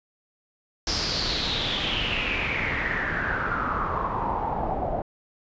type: noise with low-pass filter sweep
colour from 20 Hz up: pink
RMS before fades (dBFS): -27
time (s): 0.87-5.02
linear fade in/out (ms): 2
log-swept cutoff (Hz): 5300 to 660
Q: 6.4
effects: resampled to 16000 Hz